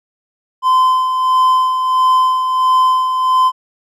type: tone with tremolo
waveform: triangle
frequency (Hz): 1028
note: C6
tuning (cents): -31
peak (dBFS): -6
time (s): 0.62-3.52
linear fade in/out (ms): 50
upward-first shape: sine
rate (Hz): 1.5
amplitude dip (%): 50
effects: none